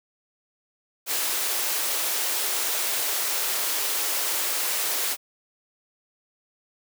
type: high-pass noise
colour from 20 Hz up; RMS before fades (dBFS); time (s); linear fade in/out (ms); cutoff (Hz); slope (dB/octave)
white; -26; 1.06-5.17; 50; 340; 24
effects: none